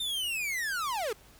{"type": "linear sweep", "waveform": "45% pulse", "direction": "down", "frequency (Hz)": [3646, 392.5], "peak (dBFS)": -30, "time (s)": [0, 1.13], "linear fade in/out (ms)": 5, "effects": ["added 50 Hz sine -61 dBFS peak until 1.39 s", "pink hiss -57 dBFS RMS until 1.39 s"]}